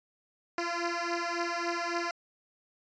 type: beating tone pair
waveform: 10% pulse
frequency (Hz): 341.1 / 344.7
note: F4 / F4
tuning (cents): -41 / -23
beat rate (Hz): 3.6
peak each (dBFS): -25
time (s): 0.58-2.11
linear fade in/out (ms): 2
effects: resampled to 16000 Hz